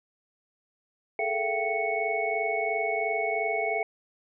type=tone cluster; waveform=sine; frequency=424.7 / 447.6 / 678 / 769 / 2213 Hz; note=G#4 / A4 / E5 / G5 / C#7; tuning=+39 / +30 / +49 / -33 / -3 cents; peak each=-33 / -35 / -30 / -33 / -30 dBFS; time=1.19-3.83 s; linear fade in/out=2 ms; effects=none